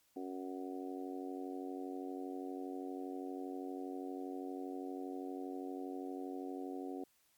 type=harmonic tone; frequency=92.5 Hz; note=F#2; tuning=in tune; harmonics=3 / 4 / 5 / 6 / 7 / 8; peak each=-43 / -46 / -50 / -57 / -58 / -50 dBFS; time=0.16-7.04 s; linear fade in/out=5 ms; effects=white hiss -73 dBFS RMS until 7.37 s + MP3 96 kbps